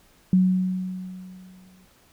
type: tone with exponential decay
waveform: sine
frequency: 185 Hz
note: F#3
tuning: in tune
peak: -13 dBFS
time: 0.33-1.85 s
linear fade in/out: 2 ms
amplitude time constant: 330 ms
effects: pink hiss -58 dBFS RMS until 2.12 s